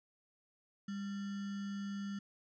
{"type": "tone with sample-and-hold", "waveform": "sine", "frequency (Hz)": 200, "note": "G3", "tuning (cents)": 35, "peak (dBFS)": -38, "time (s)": [0.88, 2.19], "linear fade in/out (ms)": 5, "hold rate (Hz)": 1575, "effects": ["resampled to 16000 Hz"]}